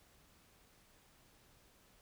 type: silence
effects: pink hiss -67 dBFS RMS until 2.01 s